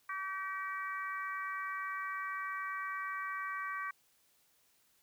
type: harmonic tone with a mistuned harmonic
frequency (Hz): 382.4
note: G4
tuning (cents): -43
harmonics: 3 / 4 / 5 / 6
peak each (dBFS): -39 / -43 / -43 / -48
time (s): 0.09-3.91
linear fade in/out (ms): 5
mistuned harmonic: 4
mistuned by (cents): +17
effects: white hiss -71 dBFS RMS until 5.02 s